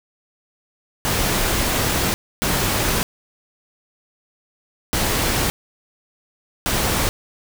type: noise bursts at uneven times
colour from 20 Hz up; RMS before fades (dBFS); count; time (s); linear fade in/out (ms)
pink; -20; 4; 1.05-2.14 / 2.42-3.03 / 4.93-5.5 / 6.66-7.09; 0
effects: none